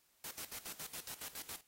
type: noise with tremolo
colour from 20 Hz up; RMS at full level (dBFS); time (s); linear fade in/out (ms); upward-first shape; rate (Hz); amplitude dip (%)
white; -45; 0.24-1.61; 2; square; 7.2; 80
effects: white hiss -73 dBFS RMS until 1.67 s + AAC 48 kbps